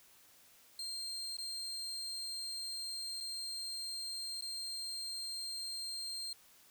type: tone with dropouts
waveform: 35% pulse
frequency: 4186 Hz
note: C8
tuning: in tune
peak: -38 dBFS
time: 0.79-6.33 s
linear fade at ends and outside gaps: 2 ms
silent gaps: 1.369-1.385 / 3.203-3.207 / 4.41-4.422 s
effects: white hiss -63 dBFS RMS until 6.7 s